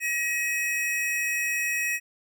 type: tone pair together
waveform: square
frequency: 1904.3 / 2542 Hz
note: A#6 / D#7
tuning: +36 / +36 cents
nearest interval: perfect fourth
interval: 500 cents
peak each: -29 / -28 dBFS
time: 0-2 s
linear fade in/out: 50 ms
effects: none